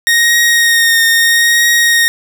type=tone with vibrato; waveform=sawtooth; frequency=1860 Hz; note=A#6; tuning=4 cents flat; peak=-4 dBFS; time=0.07-2.08 s; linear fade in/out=0 ms; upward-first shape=triangle; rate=0.77 Hz; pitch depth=23 cents each way; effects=none